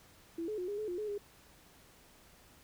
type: tone with pitch steps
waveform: sine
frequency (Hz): 333.7 / 427 / 361 / 409.5 / 428.9 / 354.2 / 424.6 / 408.4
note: E4 / G#4 / F#4 / G#4 / A4 / F4 / G#4 / G#4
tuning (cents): +21 / +48 / -43 / -24 / -44 / +24 / +38 / -29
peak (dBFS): -35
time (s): 0.38-1.18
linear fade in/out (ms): 5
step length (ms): 100
effects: pink hiss -61 dBFS RMS until 2.63 s